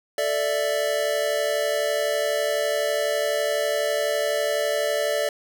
square chord, A suspended fourth, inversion none, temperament equal with one note detuned, 441.3 / 587.3 / 659.3 Hz, A4 / D5 / E5, +5 / 0 / 0 cents, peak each -30 / -24 / -29 dBFS, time 0.18-5.29 s, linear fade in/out 2 ms, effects 10-bit

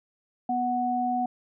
sine tone pair together, 246.2 / 740 Hz, B3 / F#5, -5 / 0 cents, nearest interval octave + perfect fifth, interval 1905 cents, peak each -29 / -25 dBFS, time 0.49-1.26 s, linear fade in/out 5 ms, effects none

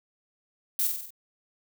violet noise with echo, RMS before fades -26 dBFS, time 0.79-0.87 s, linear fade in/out 2 ms, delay 47 ms, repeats 5, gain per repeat -4 dB, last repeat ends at 1.105 s, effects none

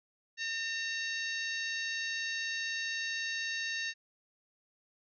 harmonic tone with a mistuned harmonic, 908 Hz, A#5, 46 cents flat, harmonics 2 / 3 / 4 / 5 / 6 / 7, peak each -36 / -40 / -42 / -44 / -46 / -47 dBFS, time 0.37-3.94 s, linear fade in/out 50 ms, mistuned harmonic 4, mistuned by +76 cents, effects none

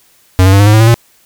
square tone with pitch steps, 92.5 / 95.65 / 98.91 / 102.28 / 105.76 / 109.37 / 113.09 / 116.95 Hz, F#2 / G2 / G2 / G#2 / G#2 / A2 / A2 / A#2, 0 / -42 / +16 / -26 / +32 / -10 / +48 / +6 cents, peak -4 dBFS, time 0.39-0.942 s, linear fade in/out 0 ms, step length 69 ms, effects white hiss -49 dBFS RMS until 1.25 s

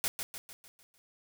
white noise with echo, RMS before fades -31 dBFS, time 0.04-0.08 s, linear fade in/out 0 ms, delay 150 ms, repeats 6, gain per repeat -6 dB, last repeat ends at 0.98 s, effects none

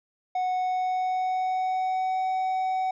triangle tone with pitch glide, 737 to 751.6 Hz, F#5 to F#5, -7 to +27 cents, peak -22 dBFS, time 0.35-2.91 s, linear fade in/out 5 ms, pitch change +34 cents, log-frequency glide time 0.52-2.23 s, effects resampled to 16000 Hz

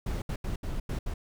brown noise bursts at uneven times, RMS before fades -32 dBFS, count 6, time 0.06-0.22 / 0.29-0.36 / 0.44-0.56 / 0.63-0.8 / 0.89-0.99 / 1.06-1.14 s, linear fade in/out 5 ms, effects none

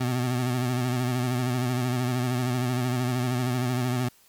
25% pulse tone with vibrato, 124.9 Hz, B2, 20 cents sharp, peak -20 dBFS, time 0-4.09 s, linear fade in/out 10 ms, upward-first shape sine, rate 13 Hz, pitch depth 55 cents each way, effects white hiss -58 dBFS RMS until 4.28 s + MP3 96 kbps

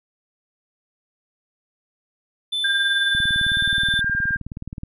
triangle tone with pitch glide, 3520 to 3542 Hz, A7 to A7, 0 to +11 cents, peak -20 dBFS, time 2.52-4.01 s, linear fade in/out 10 ms, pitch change +11 cents, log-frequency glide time 3.43-3.57 s
sine tone with tremolo, 1600 Hz, G6, 35 cents sharp, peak -17 dBFS, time 2.64-4.37 s, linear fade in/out 5 ms, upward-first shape sine, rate 19 Hz, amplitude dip 50%
click train, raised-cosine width 5 ms, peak -19 dBFS, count 33, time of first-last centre 3.15-4.834 s, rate 19 Hz
effects none

